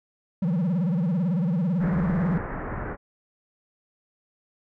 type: tone with vibrato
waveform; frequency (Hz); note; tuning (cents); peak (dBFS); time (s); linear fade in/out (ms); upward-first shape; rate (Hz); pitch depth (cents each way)
triangle; 174.61; F3; 0; -19; 0.42-2.38; 5; sine; 18; 210
type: low-pass noise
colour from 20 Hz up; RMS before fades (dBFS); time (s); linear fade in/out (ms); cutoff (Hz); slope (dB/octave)
pink; -32; 1.79-2.97; 50; 1900; 48
effects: none